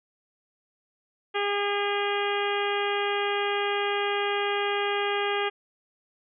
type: harmonic tone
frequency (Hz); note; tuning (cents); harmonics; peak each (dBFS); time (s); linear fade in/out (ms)
406.3; G#4; -38; 1 / 2 / 3 / 4 / 5 / 6 / 7 / 8; -28 / -31 / -33 / -34 / -35 / -36 / -36 / -37; 1.34-5.5; 20
effects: none